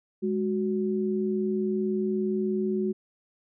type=tone pair together; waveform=sine; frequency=207.7 / 370.4 Hz; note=G#3 / F#4; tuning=0 / +2 cents; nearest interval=minor seventh; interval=1002 cents; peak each=-27 dBFS; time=0.22-2.93 s; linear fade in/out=20 ms; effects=none